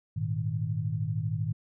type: chord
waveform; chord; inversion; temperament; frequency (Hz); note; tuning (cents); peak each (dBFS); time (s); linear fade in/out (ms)
sine; Ab suspended second; none; equal; 103.83 / 116.54 / 155.56; Ab2 / Bb2 / Eb3; 0 / 0 / 0; -32; 0.16-1.53; 10
effects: none